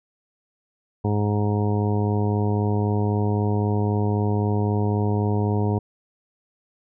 harmonic tone, 103.83 Hz, G#2, in tune, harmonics 1 / 2 / 3 / 4 / 5 / 6 / 7 / 8 / 9, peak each -21 / -26 / -30 / -28 / -36 / -41 / -34 / -40 / -34 dBFS, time 1.04-5.79 s, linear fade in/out 10 ms, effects none

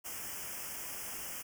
white band-stop noise, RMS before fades -42 dBFS, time 0.04-1.43 s, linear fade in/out 20 ms, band 3200 to 5000 Hz, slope 96 dB/octave, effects none

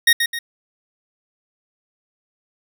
25% pulse tone with echo, 1864.7 Hz, A#6, in tune, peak -6 dBFS, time 0.07-0.13 s, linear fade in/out 5 ms, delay 130 ms, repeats 2, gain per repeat -7 dB, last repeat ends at 0.39 s, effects none

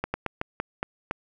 slowing click train, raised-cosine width 0.5 ms, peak -12 dBFS, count 7, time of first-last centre 0.04-1.111 s, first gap 100 ms, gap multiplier 1.23, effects 9-bit

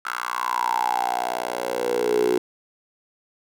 10% pulse tone with high-pass filter sweep, 60.7 Hz, B1, 29 cents flat, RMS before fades -24 dBFS, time 0.05-2.38 s, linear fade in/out 5 ms, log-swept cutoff 1300 to 380 Hz, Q 9, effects none

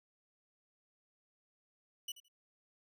sawtooth tone with echo, 2953 Hz, F#7, 4 cents flat, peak -36 dBFS, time 2.08-2.12 s, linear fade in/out 5 ms, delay 82 ms, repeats 2, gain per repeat -15 dB, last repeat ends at 2.284 s, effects none

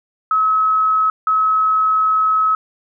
sine tone pair in turn, 1285 / 1285 Hz, E6 / E6, -45 / -45 cents, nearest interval unison, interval 0 cents, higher neither, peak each -12 dBFS, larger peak neither, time 0.31-1.1 / 1.27-2.55 s, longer second, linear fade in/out 2 ms, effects none

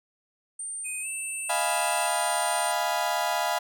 sine tone, 8840 Hz, C#9, 6 cents flat, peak -32 dBFS, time 0.59-2.72 s, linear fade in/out 5 ms
square tone with pitch glide, 2506 to 2650 Hz, D#7 to E7, +12 to +9 cents, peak -36 dBFS, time 0.84-2.08 s, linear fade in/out 20 ms, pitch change +97 cents, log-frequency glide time 1.01-1.07 s
35% pulse chord, F half-diminished seventh, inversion third, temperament equal, 622.3 / 698.5 / 830.6 / 987.8 Hz, Eb5 / F5 / Ab5 / Cb6, 0 / 0 / 0 / 0 cents, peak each -31 / -27 / -29 / -29 dBFS, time 1.49-3.59 s, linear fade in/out 10 ms
effects none

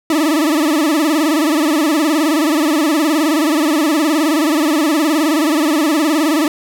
40% pulse tone with vibrato, 306 Hz, D#4, 29 cents flat, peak -11 dBFS, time 0.1-6.48 s, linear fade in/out 2 ms, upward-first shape sine, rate 19 Hz, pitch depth 140 cents each way, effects none

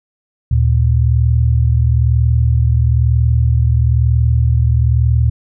sine tone pair together, 75.5 / 116.54 Hz, D2 / A#2, +48 / 0 cents, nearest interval minor sixth, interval 752 cents, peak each -12 dBFS, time 0.51-5.3 s, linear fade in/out 5 ms, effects none

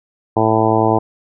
harmonic tone, 110.6 Hz, A2, 9 cents sharp, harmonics 1 / 2 / 3 / 4 / 5 / 6 / 7 / 8 / 9, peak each -20 / -22 / -18 / -19 / -23 / -20 / -19 / -20 / -23 dBFS, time 0.36-0.99 s, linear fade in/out 10 ms, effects none

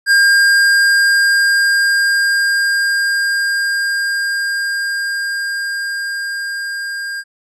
square tone with level ramp, 1608 Hz, G6, 44 cents sharp, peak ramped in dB -8 to -22 dBFS, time 0.06-7.24 s, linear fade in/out 50 ms, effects low-pass 10000 Hz 12 dB/octave

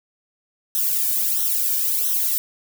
violet noise with flanger, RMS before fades -21 dBFS, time 0.75-2.38 s, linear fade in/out 0 ms, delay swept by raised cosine 0.42 to 1.52 ms, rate 1.5 Hz, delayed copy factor -0.95, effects none

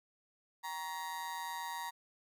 35% pulse tone with amplitude modulation, 943 Hz, A#5, 20 cents sharp, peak -34 dBFS, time 0.63-1.91 s, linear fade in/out 20 ms, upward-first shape sine, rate 168 Hz, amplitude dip 75%, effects none

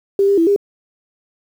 sine tone with pitch steps, 396 / 399.6 / 332.2 / 403.4 Hz, G4 / G4 / E4 / G4, +18 / +33 / +13 / +50 cents, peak -10 dBFS, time 0.19-0.562 s, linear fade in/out 2 ms, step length 93 ms, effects 7-bit

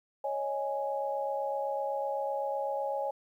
sine chord, C# suspended second, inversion none, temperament equal, 554.4 / 622.3 / 830.6 Hz, C#5 / D#5 / G#5, 0 / 0 / 0 cents, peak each -33 / -38 / -34 dBFS, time 0.24-3.11 s, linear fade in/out 5 ms, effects 11-bit

